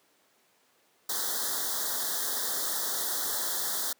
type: band-stop noise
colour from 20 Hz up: white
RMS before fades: -31 dBFS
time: 1.09-3.93 s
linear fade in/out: 5 ms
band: 1900 to 3300 Hz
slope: 96 dB/octave
effects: pink hiss -66 dBFS RMS until 3.99 s + high-pass 300 Hz 12 dB/octave